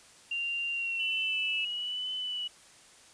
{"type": "tone with pitch glide", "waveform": "sine", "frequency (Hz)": [2779, 2632], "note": ["F7", "E7"], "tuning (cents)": [-9, -3], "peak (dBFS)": -30, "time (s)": [0.31, 1.65], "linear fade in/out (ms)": 5, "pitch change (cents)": -94, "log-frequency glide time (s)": [0.72, 1.36]}
{"type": "tone with vibrato", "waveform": "sine", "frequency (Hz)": 2964, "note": "F#7", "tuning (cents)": 2, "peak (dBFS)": -32, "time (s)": [0.99, 2.48], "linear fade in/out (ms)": 10, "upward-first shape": "triangle", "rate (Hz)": 1.1, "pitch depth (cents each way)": 38}
{"effects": ["white hiss -56 dBFS RMS until 3.13 s", "resampled to 22050 Hz"]}